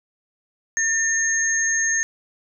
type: tone pair together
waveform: sine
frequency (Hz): 1806 / 6450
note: A6 / G8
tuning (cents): +45 / +48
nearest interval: octave + minor seventh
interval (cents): 2203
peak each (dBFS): -21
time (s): 0.77-2.03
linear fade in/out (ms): 0
effects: none